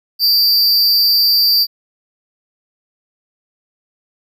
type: tone with amplitude modulation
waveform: square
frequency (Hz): 4700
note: D8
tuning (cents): +1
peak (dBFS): -7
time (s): 0.19-1.67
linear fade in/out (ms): 50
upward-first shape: sine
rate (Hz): 221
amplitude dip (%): 70
effects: none